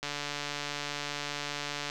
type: click train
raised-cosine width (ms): 0.2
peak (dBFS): -17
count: 272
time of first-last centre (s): 0.03-1.899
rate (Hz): 145
effects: none